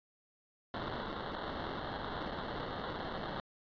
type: noise with sample-and-hold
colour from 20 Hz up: violet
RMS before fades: -40 dBFS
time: 0.74-3.4 s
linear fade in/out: 0 ms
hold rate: 2450 Hz
effects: resampled to 11025 Hz